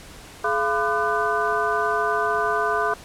sine tone cluster, 424.3 / 686 / 1008 / 1197 / 1500 Hz, G#4 / F5 / B5 / D6 / F#6, +37 / -31 / +35 / +33 / +23 cents, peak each -26 dBFS, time 0.44-2.94 s, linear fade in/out 5 ms, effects pink hiss -43 dBFS RMS until 3.04 s + low-pass 11000 Hz 12 dB/octave

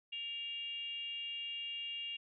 sine tone with frequency modulation, 2806 Hz, F7, 8 cents sharp, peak -39 dBFS, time 0.12-2.17 s, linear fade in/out 10 ms, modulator 497 Hz, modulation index 0.51, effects none

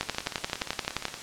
two click trains, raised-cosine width 0.2 ms, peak -9 / -17 dBFS, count 13 / 20, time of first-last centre 0.01-1.053 / 0.03-1.141 s, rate 11.5 / 17.1 Hz, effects white hiss -40 dBFS RMS until 1.22 s + low-pass 7000 Hz 12 dB/octave

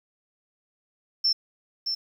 sine tone with echo, 5360 Hz, E8, 28 cents sharp, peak -19 dBFS, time 1.24-1.33 s, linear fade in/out 10 ms, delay 620 ms, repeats 1, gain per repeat -6 dB, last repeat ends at 1.95 s, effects 9-bit

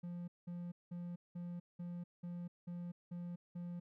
triangle tone bursts, 174.61 Hz, F3, in tune, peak -40 dBFS, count 9, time 0.03-3.8 s, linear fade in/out 10 ms, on 250 ms, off 190 ms, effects none

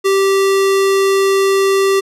square tone, 390.1 Hz, G4, 8 cents flat, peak -11 dBFS, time 0.04-2.01 s, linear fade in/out 20 ms, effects low-pass 12000 Hz 12 dB/octave

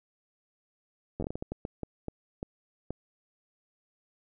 slowing click train, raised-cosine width 2 ms, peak -21 dBFS, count 14, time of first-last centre 1.2-2.906 s, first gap 10 ms, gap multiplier 1.38, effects none

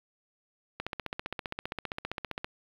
click train, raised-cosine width 0.3 ms, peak -17 dBFS, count 26, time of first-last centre 0.8-2.445 s, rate 15.2 Hz, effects low-pass 4000 Hz 12 dB/octave + 8-bit

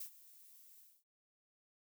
violet noise with ADSR envelope, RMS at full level -44 dBFS, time 0-1.04 s, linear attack 7 ms, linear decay 90 ms, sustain -17 dB, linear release 250 ms, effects noise-tail reverb RT60 0.1 s tail -18 dB re dry

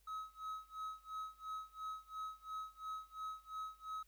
triangle tone with tremolo, 1279 Hz, D#6, 47 cents sharp, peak -39 dBFS, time 0.07-4.03 s, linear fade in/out 5 ms, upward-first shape sine, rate 2.9 Hz, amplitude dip 95%, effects added 50 Hz sine -70 dBFS peak until 4.07 s + white hiss -75 dBFS RMS until 4.07 s

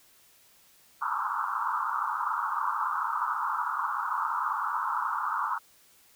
white band-pass noise, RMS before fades -30 dBFS, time 1.01-5.59 s, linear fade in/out 20 ms, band 870 to 1400 Hz, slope 96 dB/octave, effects white hiss -60 dBFS RMS until 6.15 s

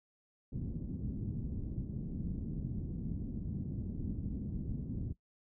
white low-pass noise, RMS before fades -39 dBFS, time 0.52-5.13 s, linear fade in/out 10 ms, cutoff 230 Hz, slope 24 dB/octave, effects noise-tail reverb RT60 0.1 s tail -18 dB re dry

